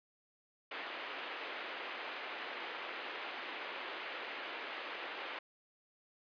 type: band-pass noise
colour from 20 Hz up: white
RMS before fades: -44 dBFS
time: 0.71-5.39 s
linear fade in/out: 5 ms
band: 320 to 2900 Hz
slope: 24 dB/octave
effects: resampled to 11025 Hz